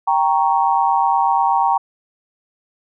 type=chord; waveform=sine; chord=G diminished; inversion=none; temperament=equal; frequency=784 / 932.3 / 1108.7 Hz; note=G5 / Bb5 / Db6; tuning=0 / 0 / 0 cents; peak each=-17 / -16 / -21 dBFS; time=0.07-1.78 s; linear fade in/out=10 ms; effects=none